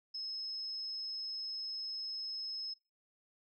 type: tone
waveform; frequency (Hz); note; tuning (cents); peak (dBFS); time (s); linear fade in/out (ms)
sine; 5180; E8; -31; -38; 0.14-2.74; 10
effects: noise-tail reverb RT60 0.3 s tail -23 dB re dry